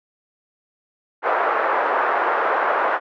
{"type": "band-pass noise", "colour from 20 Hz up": "white", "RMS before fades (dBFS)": -20, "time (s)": [1.22, 3], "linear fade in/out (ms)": 50, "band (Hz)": [450, 1400], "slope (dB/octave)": 24, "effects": []}